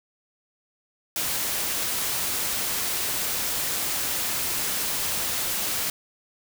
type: noise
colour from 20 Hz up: white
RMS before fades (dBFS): -27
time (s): 1.16-5.9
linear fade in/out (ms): 2
effects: none